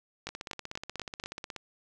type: two click trains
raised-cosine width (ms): 0.2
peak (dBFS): -18 / -21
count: 5 / 22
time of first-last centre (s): 0.27-1.239 / 0.29-1.563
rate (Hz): 4.13 / 16.5
effects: none

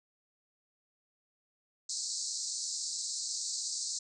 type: band-pass noise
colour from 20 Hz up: white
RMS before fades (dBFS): -37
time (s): 1.89-3.99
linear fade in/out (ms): 5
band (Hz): 4100 to 8200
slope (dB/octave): 96
effects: none

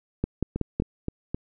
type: two click trains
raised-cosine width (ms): 3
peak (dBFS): -11 / -15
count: 4 / 4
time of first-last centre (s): 0.24-0.8 / 0.56-1.345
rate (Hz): 5.36 / 3.82
effects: none

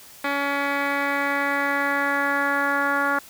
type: tone with low-pass filter sweep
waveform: 10% pulse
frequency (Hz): 281.9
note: C#4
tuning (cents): +29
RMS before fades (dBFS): -23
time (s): 0.24-3.19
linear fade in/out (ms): 5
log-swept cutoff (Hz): 2600 to 1500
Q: 3.3
effects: white hiss -46 dBFS RMS until 3.29 s

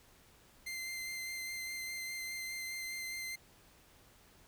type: tone with vibrato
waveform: sawtooth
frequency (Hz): 2082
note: C7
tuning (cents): -9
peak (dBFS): -36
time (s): 0.66-3.36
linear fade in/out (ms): 10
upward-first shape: sine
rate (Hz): 4.9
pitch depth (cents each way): 12
effects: pink hiss -63 dBFS RMS until 4.47 s

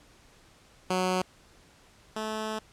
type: tone pair in turn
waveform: 10% pulse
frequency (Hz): 184.4 / 217.3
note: F#3 / A3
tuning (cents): -6 / -21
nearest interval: minor third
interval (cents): 285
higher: second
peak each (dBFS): -17 / -23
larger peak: first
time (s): 0.9-1.22 / 2.16-2.59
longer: second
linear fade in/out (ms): 5
effects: pink hiss -58 dBFS RMS until 2.72 s + low-pass 9000 Hz 12 dB/octave

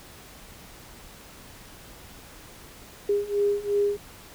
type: beating tone pair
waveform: sine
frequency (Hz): 405.8 / 408.6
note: G#4 / G#4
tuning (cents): -40 / -28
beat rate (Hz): 2.8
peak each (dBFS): -26 / -24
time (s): 3.09-3.97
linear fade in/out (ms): 5
effects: pink hiss -47 dBFS RMS until 4.34 s

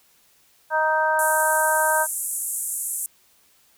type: harmonic tone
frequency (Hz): 312.6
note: D#4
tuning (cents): +8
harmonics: 2 / 3 / 4 / 5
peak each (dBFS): -24 / -21 / -30 / -23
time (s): 0.7-2.07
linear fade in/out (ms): 50
type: band-pass noise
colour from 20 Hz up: white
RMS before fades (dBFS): -28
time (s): 1.19-3.06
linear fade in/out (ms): 0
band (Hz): 7600 to 12000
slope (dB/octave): 48
effects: white hiss -59 dBFS RMS until 3.77 s

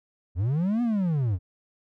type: linear two-way sweep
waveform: triangle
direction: up then down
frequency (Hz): 78 to 246 to 81.9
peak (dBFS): -20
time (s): 0.35-1.39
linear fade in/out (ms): 50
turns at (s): 0.82
effects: none

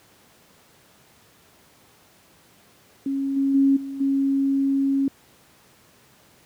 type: tone with level steps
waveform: sine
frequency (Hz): 273.9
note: C#4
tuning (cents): -21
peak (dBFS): -22 / -18 / -14 / -29 / -18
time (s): 3.06-5.08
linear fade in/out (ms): 2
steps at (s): 3.36 / 3.54 / 3.76 / 4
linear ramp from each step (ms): 10
effects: pink hiss -55 dBFS RMS until 6.45 s + high-pass 100 Hz 12 dB/octave

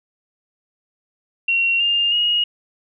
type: tone with pitch steps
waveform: sine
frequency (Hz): 2741 / 2808 / 2877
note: F7 / F7 / F#7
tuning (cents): -33 / +9 / -49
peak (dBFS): -15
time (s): 1.48-2.44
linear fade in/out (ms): 5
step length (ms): 320
effects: none

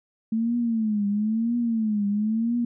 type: tone with vibrato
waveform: sine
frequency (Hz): 220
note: A3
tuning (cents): 0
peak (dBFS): -21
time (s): 0.32-2.65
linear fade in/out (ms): 5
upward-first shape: triangle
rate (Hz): 1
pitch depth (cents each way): 160
effects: none

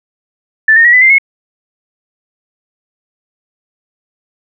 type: tone with pitch steps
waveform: sine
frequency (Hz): 1760 / 1836.9 / 1917.1 / 2001 / 2088 / 2179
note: A6 / A#6 / A#6 / B6 / C7 / C#7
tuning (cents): 0 / -26 / +48 / +22 / -4 / -30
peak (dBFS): -3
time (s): 0.68-1.184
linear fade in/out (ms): 5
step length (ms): 84
effects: none

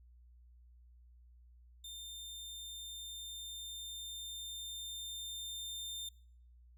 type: tone with level ramp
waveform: sawtooth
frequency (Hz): 3610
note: A7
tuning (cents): +44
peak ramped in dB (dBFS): -43 to -38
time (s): 1.84-6.09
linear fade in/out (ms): 5
effects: noise-tail reverb RT60 0.7 s tail -26 dB re dry + added 60 Hz sine -58 dBFS peak until 6.77 s

